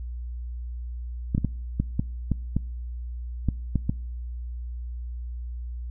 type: clicks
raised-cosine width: 5 ms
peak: -10 dBFS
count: 10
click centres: 1.349 / 1.38 / 1.447 / 1.8 / 1.995 / 2.317 / 2.566 / 3.487 / 3.757 / 3.895 s
effects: noise-tail reverb RT60 0.7 s tail -25 dB re dry + added 60 Hz sine -31 dBFS peak until 5.9 s